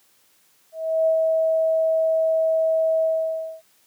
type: tone with ADSR envelope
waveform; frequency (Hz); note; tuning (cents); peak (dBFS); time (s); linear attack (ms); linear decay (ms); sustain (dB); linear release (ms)
sine; 644; E5; -41; -15; 0.72-3.62; 350; 89; -2; 590
effects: white hiss -60 dBFS RMS until 3.86 s + high-pass 100 Hz 12 dB/octave